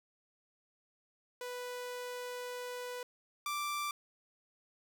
sawtooth tone pair in turn, 493.9 / 1174.7 Hz, B4 / D6, 0 / 0 cents, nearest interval octave + minor third, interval 1500 cents, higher second, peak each -36 / -31 dBFS, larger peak second, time 1.41-3.03 / 3.46-3.91 s, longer first, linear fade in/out 2 ms, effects none

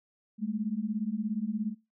sine beating tone pair, 203.9 / 220.9 Hz, G#3 / A3, -32 / +7 cents, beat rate 17 Hz, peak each -33 / -32 dBFS, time 0.38-1.75 s, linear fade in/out 50 ms, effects noise-tail reverb RT60 0.3 s tail -25 dB re dry

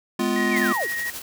square chord, F diminished, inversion first, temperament just, 209.5 / 251.4 / 349.2 Hz, Ab3 / Cb4 / F4, +15 / +31 / 0 cents, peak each -26 dBFS, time 0.19-0.73 s, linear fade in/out 5 ms
sine tone with vibrato, 1886 Hz, A#6, 20 cents sharp, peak -25 dBFS, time 0.36-1.1 s, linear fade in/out 2 ms, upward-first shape sine, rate 6.2 Hz, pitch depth 10 cents each way
sine linear sweep, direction down, 2537 to 271.6 Hz, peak -24 dBFS, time 0.49-0.88 s, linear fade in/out 50 ms
white noise with tremolo, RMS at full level -32 dBFS, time 0.56-1.22 s, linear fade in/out 2 ms, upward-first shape triangle, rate 12 Hz, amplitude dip 60%
effects none

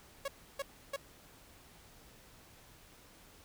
sawtooth tone bursts, 554.4 Hz, C#5, in tune, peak -31 dBFS, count 3, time 0.25-0.963 s, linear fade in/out 5 ms, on 31 ms, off 310 ms, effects pink hiss -59 dBFS RMS until 3.44 s

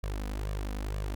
sawtooth tone with flanger, 50.9 Hz, G#1, 34 cents flat, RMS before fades -34 dBFS, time 0.03-1.15 s, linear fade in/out 5 ms, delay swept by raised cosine 1.7 to 4.1 ms, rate 2.1 Hz, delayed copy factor +0.85, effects none

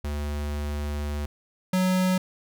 square tone pair in turn, 73.42 / 185.01 Hz, D2 / F#3, 0 / 0 cents, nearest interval octave + major third, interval 1600 cents, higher second, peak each -28 / -21 dBFS, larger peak second, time 0.04-1.26 / 1.73-2.18 s, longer first, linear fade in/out 5 ms, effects none

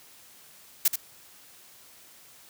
blue noise with echo, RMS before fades -20 dBFS, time 0.85-0.88 s, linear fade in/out 5 ms, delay 79 ms, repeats 1, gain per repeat -8 dB, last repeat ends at 0.959 s, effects white hiss -53 dBFS RMS until 2.49 s + high-pass 60 Hz 12 dB/octave

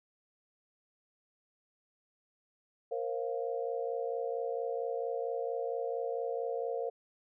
sine chord, Bb suspended second, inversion none, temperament equal with one note detuned, 466.2 / 530.6 / 698.5 Hz, Bb4 / C5 / F5, 0 / +24 / 0 cents, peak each -35 / -37 / -40 dBFS, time 2.91-6.9 s, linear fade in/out 10 ms, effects none

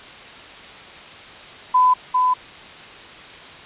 sine tone with echo, 1006 Hz, B5, 32 cents sharp, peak -11 dBFS, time 1.74-1.94 s, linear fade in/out 10 ms, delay 400 ms, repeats 1, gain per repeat -3 dB, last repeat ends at 2.34 s, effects white hiss -39 dBFS RMS until 3.65 s + resampled to 8000 Hz

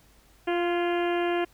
harmonic tone with a mistuned harmonic, 348.4 Hz, F4, 4 cents flat, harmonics 1 / 2 / 3 / 4 / 5 / 6 / 7 / 8 / 9, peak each -25 / -30 / -37 / -39 / -37 / -41 / -41 / -40 / -45 dBFS, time 0.47-1.45 s, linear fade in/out 10 ms, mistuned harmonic 5, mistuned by -31 cents, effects added 50 Hz sine -60 dBFS peak until 1.53 s + pink hiss -60 dBFS RMS until 1.53 s

